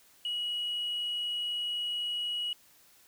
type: tone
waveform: sine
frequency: 2912 Hz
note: F#7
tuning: 28 cents flat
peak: -29 dBFS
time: 0.25-2.53 s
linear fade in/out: 2 ms
effects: tanh soft clip ceiling -28 dBFS + white hiss -61 dBFS RMS until 3.07 s